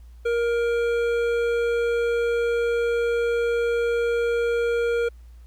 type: tone with hard clipping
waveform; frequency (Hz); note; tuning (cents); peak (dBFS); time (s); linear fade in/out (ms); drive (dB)
sine; 470; A#4; +14; -22; 0.25-5.09; 10; 11
effects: added 59 Hz sine -42 dBFS peak until 5.46 s + pink hiss -64 dBFS RMS until 5.46 s